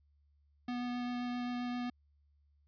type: tone with vibrato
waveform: square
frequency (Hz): 244.9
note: B3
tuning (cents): -14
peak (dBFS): -36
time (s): 0.68-1.9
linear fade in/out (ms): 5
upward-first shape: sine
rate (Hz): 7.6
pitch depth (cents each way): 8
effects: added 72 Hz sine -67 dBFS peak until 2.67 s + resampled to 11025 Hz